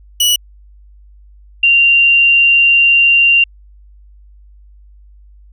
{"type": "tone pair in turn", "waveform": ["sawtooth", "sine"], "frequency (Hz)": [2938, 2773], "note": ["F#7", "F7"], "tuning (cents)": [-13, -13], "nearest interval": "minor second", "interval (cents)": 100, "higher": "first", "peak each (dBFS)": -6, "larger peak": "neither", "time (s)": [[0.2, 0.36], [1.63, 3.44]], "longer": "second", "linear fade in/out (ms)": 5, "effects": ["added 50 Hz sine -39 dBFS peak until 5.52 s"]}